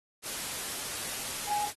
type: tone in noise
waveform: sine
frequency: 830.6 Hz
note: G#5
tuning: in tune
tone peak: -28 dBFS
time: 1.46-1.7 s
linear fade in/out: 50 ms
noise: white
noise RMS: -36 dBFS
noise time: 0.22-1.74 s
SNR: +5 dB
effects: AAC 32 kbps